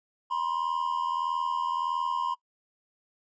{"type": "tone pair together", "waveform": "triangle", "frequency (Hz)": [964.9, 1046.5], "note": ["B5", "C6"], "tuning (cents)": [-41, 0], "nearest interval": "minor second", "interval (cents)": 141, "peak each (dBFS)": -28, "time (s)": [0.3, 2.35], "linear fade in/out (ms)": 20, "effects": ["noise-tail reverb RT60 0.1 s tail -22 dB re dry", "resampled to 16000 Hz"]}